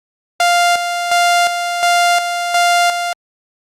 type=tone with tremolo; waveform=sawtooth; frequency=698.5 Hz; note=F5; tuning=in tune; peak=-6 dBFS; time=0.4-3.13 s; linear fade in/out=2 ms; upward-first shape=square; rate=1.4 Hz; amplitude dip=55%; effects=low-pass 10000 Hz 12 dB/octave + Opus 48 kbps